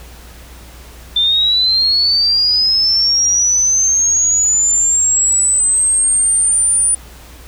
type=linear sweep; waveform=sine; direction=up; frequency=3544 to 9460 Hz; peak=-10 dBFS; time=1.16-6.95 s; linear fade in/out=5 ms; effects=added 60 Hz sine -36 dBFS peak until 7.47 s + pink hiss -40 dBFS RMS until 7.47 s